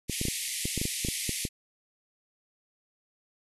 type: band-pass noise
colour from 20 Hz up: white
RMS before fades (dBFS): -34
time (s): 0.08-1.49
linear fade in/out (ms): 50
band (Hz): 1900 to 12000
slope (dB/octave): 96
type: clicks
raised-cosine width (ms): 3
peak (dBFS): -18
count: 12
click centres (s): 0.097 / 0.214 / 0.253 / 0.284 / 0.655 / 0.777 / 0.815 / 0.854 / 1.049 / 1.086 / 1.293 / 1.452
effects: none